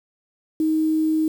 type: tone with quantisation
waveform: sine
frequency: 314.2 Hz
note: D#4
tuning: 17 cents sharp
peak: -17 dBFS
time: 0.6-1.28 s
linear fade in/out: 2 ms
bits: 7
effects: none

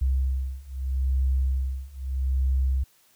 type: beating tone pair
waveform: sine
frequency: 65.41 / 66.2 Hz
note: C2 / C2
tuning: 0 / +21 cents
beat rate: 0.79 Hz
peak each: -26 / -25 dBFS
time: 0.01-2.84 s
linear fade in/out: 10 ms
effects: white hiss -61 dBFS RMS until 3.15 s

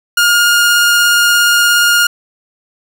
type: tone with vibrato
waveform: sawtooth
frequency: 1419 Hz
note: F6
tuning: 27 cents sharp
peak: -4 dBFS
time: 0.17-2.07 s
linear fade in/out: 5 ms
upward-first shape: sine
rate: 17 Hz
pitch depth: 9 cents each way
effects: none

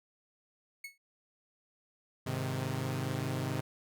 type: tone with exponential decay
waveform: 40% pulse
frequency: 2200 Hz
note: C#7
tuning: 14 cents flat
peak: -38 dBFS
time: 0.84-0.98 s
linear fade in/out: 5 ms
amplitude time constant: 30 ms
type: chord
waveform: sawtooth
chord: Ab major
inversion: none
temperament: equal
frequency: 103.83 / 130.81 / 155.56 Hz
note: Ab2 / C3 / Eb3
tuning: 0 / 0 / 0 cents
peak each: -35 / -31 / -35 dBFS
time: 2.26-3.61 s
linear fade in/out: 10 ms
effects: none

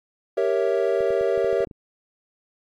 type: chord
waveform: triangle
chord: G diminished seventh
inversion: none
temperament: equal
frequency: 392 / 466.2 / 554.4 / 659.3 Hz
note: G4 / Bb4 / Db5 / Fb5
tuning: 0 / 0 / 0 / 0 cents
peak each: -22 / -22 / -23 / -25 dBFS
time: 0.37-1.65 s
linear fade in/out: 5 ms
type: clicks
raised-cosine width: 3 ms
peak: -28 dBFS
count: 9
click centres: 1.007 / 1.106 / 1.211 / 1.377 / 1.445 / 1.529 / 1.605 / 1.672 / 1.712 s
effects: AAC 64 kbps

